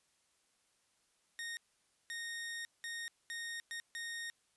sawtooth tone bursts at uneven times, 1854 Hz, A#6, 10 cents flat, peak -37 dBFS, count 6, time 1.39-1.57 / 2.1-2.65 / 2.84-3.08 / 3.3-3.6 / 3.71-3.8 / 3.95-4.3 s, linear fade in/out 0 ms, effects white hiss -75 dBFS RMS until 4.56 s + resampled to 24000 Hz

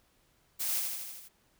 blue noise with echo, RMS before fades -33 dBFS, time 0.59-0.81 s, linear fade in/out 20 ms, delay 80 ms, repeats 6, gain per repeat -3 dB, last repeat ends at 1.29 s, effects pink hiss -69 dBFS RMS until 1.59 s

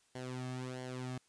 sawtooth tone with flanger, 127.4 Hz, C3, 46 cents flat, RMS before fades -42 dBFS, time 0.15-1.18 s, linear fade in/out 5 ms, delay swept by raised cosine 0.79 to 2.09 ms, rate 1.5 Hz, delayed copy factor -0.7, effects white hiss -71 dBFS RMS until 1.28 s + resampled to 22050 Hz

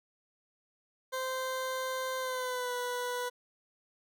20% pulse tone with pitch glide, 519 to 492.1 Hz, C5 to B4, -14 to -6 cents, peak -28 dBFS, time 1.12-3.3 s, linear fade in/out 20 ms, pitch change -92 cents, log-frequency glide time 2.19-2.73 s, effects none

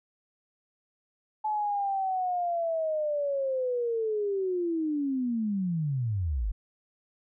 sine linear sweep, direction down, 863 to 42.38 Hz, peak -26 dBFS, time 1.44-6.52 s, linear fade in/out 10 ms, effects none

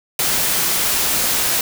white noise, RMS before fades -18 dBFS, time 0.19-1.61 s, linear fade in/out 2 ms, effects none

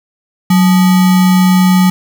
sine tone with sample-and-hold, 184.3 Hz, F#3, 7 cents flat, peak -5 dBFS, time 0.5-1.9 s, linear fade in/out 5 ms, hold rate 1050 Hz, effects none

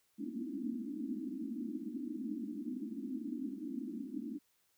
white band-pass noise, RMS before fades -41 dBFS, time 0.18-4.39 s, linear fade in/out 20 ms, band 210 to 320 Hz, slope 96 dB/octave, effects white hiss -75 dBFS RMS until 4.77 s

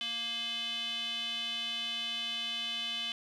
square tone with band-pass filter, 233.1 Hz, A#3, in tune, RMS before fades -36 dBFS, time 0.01-3.12 s, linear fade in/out 0 ms, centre 3200 Hz, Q 9.6, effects none

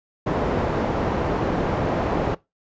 white low-pass noise, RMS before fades -23 dBFS, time 0.26-2.35 s, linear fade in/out 10 ms, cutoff 630 Hz, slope 12 dB/octave, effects noise-tail reverb RT60 0.2 s tail -20 dB re dry + resampled to 16000 Hz

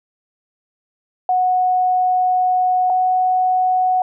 sine tone pair in turn, 735 / 739.3 Hz, F#5 / F#5, -12 / -2 cents, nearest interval unison, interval 10 cents, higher second, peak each -13 dBFS, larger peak neither, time 1.29-2.9 / 2.9-4.02 s, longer first, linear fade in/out 2 ms, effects none

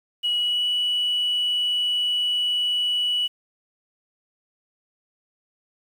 sine tone with pitch glide, 2917 to 2947 Hz, F#7 to F#7, -25 to -8 cents, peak -19 dBFS, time 0.23-3.28 s, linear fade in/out 20 ms, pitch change +17 cents, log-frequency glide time 0.37-0.65 s, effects tanh soft clip ceiling -16 dBFS + 8-bit

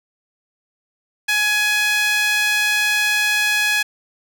sawtooth tone with high-pass filter, 839 Hz, G#5, 17 cents sharp, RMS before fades -18 dBFS, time 1.28-3.83 s, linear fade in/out 10 ms, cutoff 2000 Hz, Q 2.6, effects none

